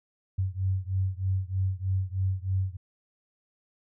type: beating tone pair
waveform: sine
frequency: 93.4 / 96.6 Hz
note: F#2 / G2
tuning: +17 / -25 cents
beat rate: 3.2 Hz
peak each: -28 / -29 dBFS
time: 0.38-2.77 s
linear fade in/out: 10 ms
effects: none